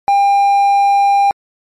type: tone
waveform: triangle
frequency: 800 Hz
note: G5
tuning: 35 cents sharp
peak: -6 dBFS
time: 0.08-1.31 s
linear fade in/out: 0 ms
effects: MP3 64 kbps